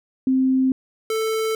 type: tone pair in turn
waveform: sine / square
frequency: 261.6 / 441.5 Hz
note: C4 / A4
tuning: 0 / +6 cents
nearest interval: major sixth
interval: 906 cents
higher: second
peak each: -15 / -21 dBFS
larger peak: first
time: 0.27-0.72 / 1.1-1.55 s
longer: neither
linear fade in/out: 2 ms
effects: none